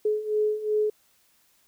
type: beating tone pair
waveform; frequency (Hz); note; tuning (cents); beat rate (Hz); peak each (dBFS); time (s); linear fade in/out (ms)
sine; 423.6 / 426.3; G#4 / G#4; +34 / +45; 2.7; -28 / -24; 0.05-0.9; 5
effects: white hiss -64 dBFS RMS until 1.67 s